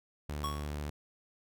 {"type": "tone", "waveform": "sawtooth", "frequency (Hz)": 73.8, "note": "D2", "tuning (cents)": 9, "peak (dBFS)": -32, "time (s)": [0.29, 0.9], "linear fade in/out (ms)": 5}
{"type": "tone with exponential decay", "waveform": "square", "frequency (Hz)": 1108.7, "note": "C#6", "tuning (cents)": 0, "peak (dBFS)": -32, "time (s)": [0.44, 0.77], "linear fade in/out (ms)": 0, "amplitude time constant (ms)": 70}
{"effects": []}